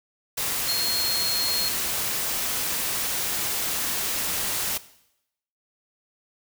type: tone in noise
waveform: sine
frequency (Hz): 4259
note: C8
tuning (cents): +30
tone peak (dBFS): -23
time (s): 0.68-1.69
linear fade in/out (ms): 10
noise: white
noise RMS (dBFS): -27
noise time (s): 0.37-4.78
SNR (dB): +1
effects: noise-tail reverb RT60 0.8 s tail -17 dB re dry